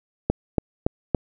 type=click train; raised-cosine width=2 ms; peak=-5 dBFS; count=4; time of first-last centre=0.3-1.147 s; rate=3.54 Hz; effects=none